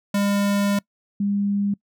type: tone pair in turn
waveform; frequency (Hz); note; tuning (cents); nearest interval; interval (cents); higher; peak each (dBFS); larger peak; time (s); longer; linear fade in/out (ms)
square / sine; 201.6 / 201.6; G3 / G3; +49 / +49; unison; 0; neither; -19; neither; 0.14-0.79 / 1.2-1.74; first; 5
effects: noise-tail reverb RT60 0.1 s tail -24 dB re dry